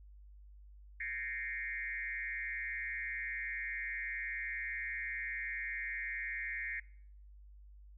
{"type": "tone with frequency modulation", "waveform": "sine", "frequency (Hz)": 1975.5, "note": "B6", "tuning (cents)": 0, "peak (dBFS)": -37, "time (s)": [1, 6.8], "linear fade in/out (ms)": 5, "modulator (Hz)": 125, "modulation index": 2.1, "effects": ["noise-tail reverb RT60 0.6 s tail -21 dB re dry", "added 50 Hz sine -53 dBFS peak until 7.97 s"]}